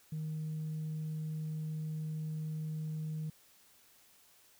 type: tone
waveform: sine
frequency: 155.9 Hz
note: D#3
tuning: 4 cents sharp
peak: -34 dBFS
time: 0.12-3.3 s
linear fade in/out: 5 ms
effects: tanh soft clip ceiling -33 dBFS + white hiss -64 dBFS RMS until 4.59 s